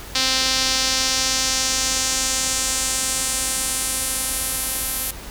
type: tone with band-pass filter sweep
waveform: sawtooth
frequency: 261.6 Hz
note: C4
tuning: in tune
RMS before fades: -22 dBFS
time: 0.15-5.11 s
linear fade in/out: 5 ms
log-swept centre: 4600 to 12000 Hz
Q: 1.9
effects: added 50 Hz sine -37 dBFS peak until 5.3 s + pink hiss -37 dBFS RMS until 5.3 s